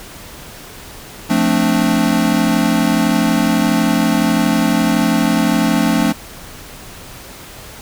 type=chord; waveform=square; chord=D minor seventh; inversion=first; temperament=equal; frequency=174.61 / 220 / 261.6 / 293.7 Hz; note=F3 / A3 / C4 / D4; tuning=0 / 0 / 0 / 0 cents; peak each=-20 / -17 / -19 / -19 dBFS; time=1.29-6.13 s; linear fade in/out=20 ms; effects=pink hiss -35 dBFS RMS until 7.81 s